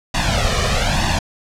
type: noise with flanger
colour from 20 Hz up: pink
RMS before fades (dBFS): -17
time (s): 0.14-1.19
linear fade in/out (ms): 5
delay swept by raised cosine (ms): 1.1 to 1.71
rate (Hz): 1.1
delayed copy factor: +1
effects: low-pass 6000 Hz 12 dB/octave